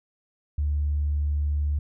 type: tone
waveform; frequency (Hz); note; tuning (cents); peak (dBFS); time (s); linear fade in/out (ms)
sine; 73.42; D2; 0; -21; 0.58-1.79; 5
effects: tanh soft clip ceiling -17 dBFS